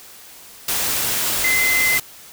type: tone in noise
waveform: sine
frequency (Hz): 2056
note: C7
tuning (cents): -31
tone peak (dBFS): -16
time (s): 1.44-1.98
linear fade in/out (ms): 5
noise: white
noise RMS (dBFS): -21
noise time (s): 0.68-2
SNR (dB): +2
effects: white hiss -42 dBFS RMS until 2.32 s